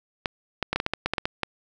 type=clicks; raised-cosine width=0.3 ms; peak=-8 dBFS; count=12; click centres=0.258 / 0.627 / 0.73 / 0.76 / 0.801 / 0.864 / 0.936 / 1.06 / 1.136 / 1.182 / 1.255 / 1.433 s; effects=none